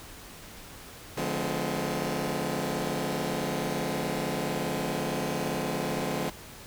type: chord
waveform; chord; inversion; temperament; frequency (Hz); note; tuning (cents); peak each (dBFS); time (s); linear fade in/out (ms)
15% pulse; D diminished seventh; none; just; 146.83 / 176.2 / 211.4 / 253.7; D3 / F3 / Ab3 / Cb4; 0 / +16 / +31 / +47; -28; 1.17-6.3; 5
effects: pink hiss -46 dBFS RMS until 6.66 s